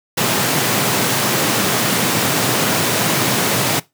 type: high-pass noise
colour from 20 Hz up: pink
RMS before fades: -17 dBFS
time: 0.17-3.8 s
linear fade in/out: 10 ms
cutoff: 110 Hz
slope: 48 dB/octave
effects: noise-tail reverb RT60 0.2 s tail -20 dB re dry